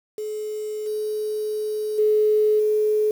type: tone with level steps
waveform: sine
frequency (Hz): 426.4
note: G#4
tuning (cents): +46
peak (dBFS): -26 / -23 / -15 / -17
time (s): 0.18-3.11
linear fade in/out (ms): 2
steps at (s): 0.86 / 1.98 / 2.59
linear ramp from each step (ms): 10
effects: 7-bit